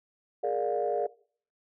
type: chord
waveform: sine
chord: Bb dominant seventh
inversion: third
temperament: equal with one note detuned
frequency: 415.3 / 466.2 / 587.3 / 707.4 Hz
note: Ab4 / Bb4 / D5 / F5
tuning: 0 / 0 / 0 / +22 cents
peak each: -31 dBFS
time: 0.43-1.07 s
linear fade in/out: 10 ms
effects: noise-tail reverb RT60 0.5 s tail -21 dB re dry + tanh soft clip ceiling -18 dBFS